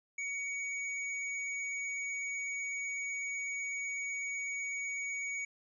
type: tone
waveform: square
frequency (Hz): 2246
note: C#7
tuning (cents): +22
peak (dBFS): -36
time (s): 0.18-5.45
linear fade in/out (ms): 5
effects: resampled to 22050 Hz